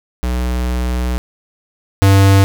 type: tone pair in turn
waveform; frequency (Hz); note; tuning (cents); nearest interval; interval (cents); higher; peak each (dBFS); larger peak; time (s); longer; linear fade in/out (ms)
square; 61.6 / 97.78; B1 / G2; -4 / -4; minor sixth; 800; second; -16 / -7; second; 0.23-1.18 / 2.02-2.44; first; 0
effects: none